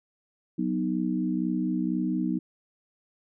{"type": "chord", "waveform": "sine", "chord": "B major", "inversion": "second", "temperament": "equal", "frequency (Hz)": [185, 246.9, 311.1], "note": ["F#3", "B3", "D#4"], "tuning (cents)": [0, 0, 0], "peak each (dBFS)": -29, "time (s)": [0.58, 2.39], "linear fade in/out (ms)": 10, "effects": []}